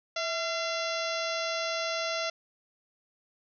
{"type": "harmonic tone with a mistuned harmonic", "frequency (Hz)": 684, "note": "F5", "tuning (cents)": -36, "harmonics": [1, 2, 3, 4, 5, 6, 7, 8, 9], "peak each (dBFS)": [-33, -36, -38, -39, -40, -41, -41, -42, -43], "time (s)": [0.16, 2.3], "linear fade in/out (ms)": 5, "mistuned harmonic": 1, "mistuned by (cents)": -78, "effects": []}